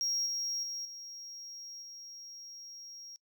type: tone with level steps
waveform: triangle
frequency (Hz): 5600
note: F8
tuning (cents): +4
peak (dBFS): -29 / -32 / -36 / -43 / -45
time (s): 0.01-3.16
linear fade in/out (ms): 0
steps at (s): 0.26 / 0.63 / 0.85 / 1.82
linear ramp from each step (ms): 2
effects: noise-tail reverb RT60 0.1 s tail -23 dB re dry